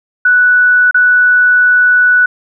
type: tone with dropouts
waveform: sine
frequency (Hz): 1480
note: F#6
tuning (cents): 0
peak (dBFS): -5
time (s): 0.25-2.26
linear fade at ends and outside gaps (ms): 5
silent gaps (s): 0.911-0.944
effects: none